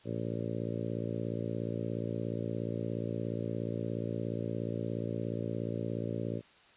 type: harmonic tone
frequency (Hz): 57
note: A#1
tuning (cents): -38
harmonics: 2 / 3 / 4 / 5 / 6 / 7 / 8 / 9 / 10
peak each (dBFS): -38 / -40 / -41 / -42 / -43 / -43 / -44 / -45 / -45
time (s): 0.04-6.42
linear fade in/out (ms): 50
effects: white hiss -60 dBFS RMS until 6.76 s + resampled to 8000 Hz